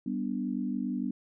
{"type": "chord", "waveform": "sine", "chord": "G major", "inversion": "none", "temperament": "equal", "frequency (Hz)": [196, 246.9, 293.7], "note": ["G3", "B3", "D4"], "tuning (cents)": [0, 0, 0], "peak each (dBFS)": [-34, -32, -36], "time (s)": [0.06, 1.11], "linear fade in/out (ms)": 5, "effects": []}